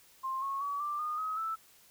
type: tone with pitch steps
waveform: sine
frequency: 1056 / 1095.8 / 1137 / 1179.9 / 1224.3 / 1270.4 / 1318.2 Hz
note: C6 / C#6 / C#6 / D6 / D#6 / D#6 / E6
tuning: +16 / -20 / +44 / +8 / -28 / +36 / 0 cents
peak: -32 dBFS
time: 0.23-1.56 s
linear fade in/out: 20 ms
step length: 190 ms
effects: white hiss -61 dBFS RMS until 1.9 s